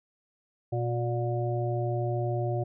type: harmonic tone with a mistuned harmonic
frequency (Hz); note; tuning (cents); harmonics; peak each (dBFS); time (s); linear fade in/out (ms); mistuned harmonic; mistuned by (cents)
120.1; B2; -48; 1 / 3 / 5 / 6; -28 / -33 / -35 / -36; 0.72-2.64; 10; 5; -38
effects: none